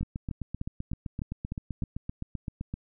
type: two click trains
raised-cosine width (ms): 5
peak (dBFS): -21 / -20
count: 22 / 7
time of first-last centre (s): 0.03-2.74 / 0.01-1.823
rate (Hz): 7.75 / 3.31
effects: none